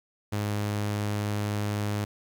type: tone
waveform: sawtooth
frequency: 103.83 Hz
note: G#2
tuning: in tune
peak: -23 dBFS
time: 0.32-2.05 s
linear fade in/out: 10 ms
effects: 10-bit